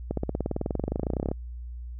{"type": "accelerating click train", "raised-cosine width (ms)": 2, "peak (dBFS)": -14, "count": 29, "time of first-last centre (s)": [0.11, 1.315], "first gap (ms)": 63, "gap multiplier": 0.97, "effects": ["added 60 Hz sine -35 dBFS peak until 1.99 s"]}